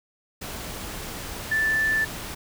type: tone in noise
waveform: sine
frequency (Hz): 1760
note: A6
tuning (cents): 0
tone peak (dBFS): -20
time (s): 1.51-2.05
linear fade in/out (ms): 10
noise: pink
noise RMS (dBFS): -35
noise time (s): 0.41-2.35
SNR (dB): +12
effects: none